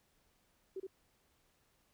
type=tone with echo; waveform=sine; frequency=382.1 Hz; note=G4; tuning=44 cents flat; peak=-39 dBFS; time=0.76-0.8 s; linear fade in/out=5 ms; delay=69 ms; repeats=1; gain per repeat=-2 dB; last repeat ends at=0.869 s; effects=pink hiss -74 dBFS RMS until 1.93 s